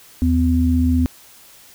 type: tone pair together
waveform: sine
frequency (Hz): 79.1 / 252.6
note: D#2 / B3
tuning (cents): +29 / +39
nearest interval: octave + minor sixth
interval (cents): 2010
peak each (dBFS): -16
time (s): 0.22-1.06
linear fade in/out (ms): 0
effects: white hiss -46 dBFS RMS until 1.74 s